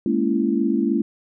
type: chord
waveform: sine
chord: A# half-diminished seventh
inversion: third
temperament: just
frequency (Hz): 209.8 / 233.1 / 279.7 / 335.6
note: G#3 / A#3 / C#4 / E4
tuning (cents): +18 / 0 / +16 / +31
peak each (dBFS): -23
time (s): 0.06-1.02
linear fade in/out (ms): 2
effects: none